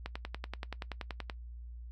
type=click train; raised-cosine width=0.3 ms; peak=-22 dBFS; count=14; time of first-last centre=0.06-1.298 s; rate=10.5 Hz; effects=noise-tail reverb RT60 0.1 s tail -19 dB re dry + added 59 Hz sine -43 dBFS peak until 1.91 s

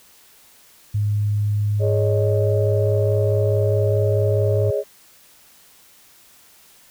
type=tone; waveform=sine; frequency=103.83 Hz; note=G#2; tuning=in tune; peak=-17 dBFS; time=0.94-4.71 s; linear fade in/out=10 ms
type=chord; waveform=sine; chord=Ab suspended fourth; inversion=none; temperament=equal with one note detuned; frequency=415.3 / 557.6 / 622.3 Hz; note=Ab4 / Db5 / Eb5; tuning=0 / +10 / 0 cents; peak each=-22 / -23 / -25 dBFS; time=1.79-4.84 s; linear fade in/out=50 ms
effects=tanh soft clip ceiling -5 dBFS + white hiss -51 dBFS RMS until 6.9 s

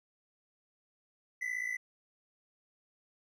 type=tone pair together; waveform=triangle; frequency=1972.4 / 2029 Hz; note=B6 / B6; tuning=-3 / +46 cents; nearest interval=unison; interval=49 cents; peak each=-35 / -35 dBFS; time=1.41-1.77 s; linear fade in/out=10 ms; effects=none

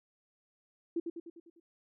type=tone with echo; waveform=sine; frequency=336.9 Hz; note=E4; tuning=38 cents sharp; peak=-29 dBFS; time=0.96-1 s; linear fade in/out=5 ms; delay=100 ms; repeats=6; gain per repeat=-5 dB; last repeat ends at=1.6 s; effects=none

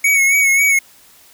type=tone with vibrato; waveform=square; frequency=2217 Hz; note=C#7; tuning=in tune; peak=-11 dBFS; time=0.04-0.79 s; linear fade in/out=5 ms; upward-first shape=sine; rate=3.7 Hz; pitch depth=41 cents each way; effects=white hiss -47 dBFS RMS until 1.33 s

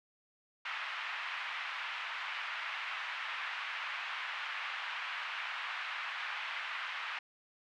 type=band-pass noise; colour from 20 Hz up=white; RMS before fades=-40 dBFS; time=0.65-7.19 s; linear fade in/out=5 ms; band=960 to 2700 Hz; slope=24 dB/octave; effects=none

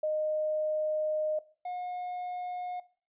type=tone pair in turn; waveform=sine / triangle; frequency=616 / 720.8 Hz; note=D#5 / F#5; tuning=-17 / -45 cents; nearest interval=minor third; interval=272 cents; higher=second; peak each=-27 / -32 dBFS; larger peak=first; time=0.03-1.39 / 1.65-2.8 s; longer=first; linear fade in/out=5 ms; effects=noise-tail reverb RT60 0.4 s tail -19 dB re dry + resampled to 8000 Hz

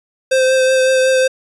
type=tone with vibrato; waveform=square; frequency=521 Hz; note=C5; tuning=7 cents flat; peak=-11 dBFS; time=0.31-1.28 s; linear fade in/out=10 ms; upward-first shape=triangle; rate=5.4 Hz; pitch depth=19 cents each way; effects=resampled to 24000 Hz

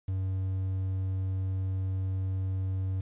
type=tone with quantisation; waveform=triangle; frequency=94.7 Hz; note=F#2; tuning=41 cents sharp; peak=-26 dBFS; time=0.08-3.01 s; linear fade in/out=5 ms; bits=9; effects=resampled to 8000 Hz

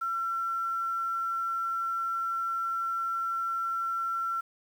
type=tone with quantisation; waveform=sine; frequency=1353 Hz; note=E6; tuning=45 cents sharp; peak=-28 dBFS; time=0.01-4.41 s; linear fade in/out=10 ms; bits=9; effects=none

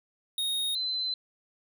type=tone pair in turn; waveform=square / sine; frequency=3729 / 4054 Hz; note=A#7 / B7; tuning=0 / +45 cents; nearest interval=minor second; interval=145 cents; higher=second; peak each=-28 dBFS; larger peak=neither; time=0.38-0.75 / 0.75-1.14 s; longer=second; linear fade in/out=2 ms; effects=none

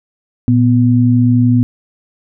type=tone pair together; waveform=sine; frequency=116.52 / 246.9 Hz; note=A#2 / B3; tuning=0 / 0 cents; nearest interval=octave + minor second; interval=1300 cents; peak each=-10 dBFS; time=0.48-1.63 s; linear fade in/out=0 ms; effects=none

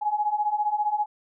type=beating tone pair; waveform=sine; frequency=829 / 844 Hz; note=G#5 / G#5; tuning=-3 / +28 cents; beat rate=15 Hz; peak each=-27 / -24 dBFS; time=0.01-1.06 s; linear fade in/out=20 ms; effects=none

